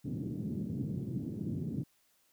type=band-pass noise; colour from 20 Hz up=pink; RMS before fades=-37 dBFS; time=0.04-1.84 s; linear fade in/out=20 ms; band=120 to 280 Hz; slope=24 dB/octave; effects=white hiss -71 dBFS RMS until 2.32 s